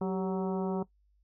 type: harmonic tone with a mistuned harmonic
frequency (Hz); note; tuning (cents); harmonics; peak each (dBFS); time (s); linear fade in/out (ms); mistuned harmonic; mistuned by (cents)
186.9; F#3; +18; 1 / 2 / 3 / 4 / 5 / 6 / 7; -31 / -34 / -41 / -41 / -42 / -49 / -50; 0.01-0.83; 5; 2; +61
effects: noise-tail reverb RT60 0.1 s tail -18 dB re dry + added 50 Hz sine -65 dBFS peak until 1.23 s